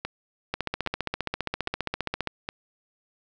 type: two click trains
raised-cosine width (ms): 0.3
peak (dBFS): -11 / -14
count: 27 / 4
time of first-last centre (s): 0.54-2.273 / 0.05-2.489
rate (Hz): 15 / 1.23
effects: none